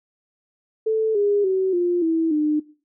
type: tone with pitch steps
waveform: sine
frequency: 440 / 408.2 / 378.6 / 351.3 / 325.8 / 302.3 Hz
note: A4 / G#4 / F#4 / F4 / E4 / D#4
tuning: 0 / -30 / +40 / +10 / -20 / -50 cents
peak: -17 dBFS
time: 0.86-2.6 s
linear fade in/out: 10 ms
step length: 290 ms
effects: noise-tail reverb RT60 0.4 s tail -20 dB re dry